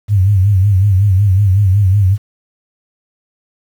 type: tone with vibrato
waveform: sine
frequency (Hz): 98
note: G2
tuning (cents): 0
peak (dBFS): -7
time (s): 0.08-2.18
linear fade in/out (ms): 50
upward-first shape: sine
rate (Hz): 5.4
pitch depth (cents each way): 110
effects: 7-bit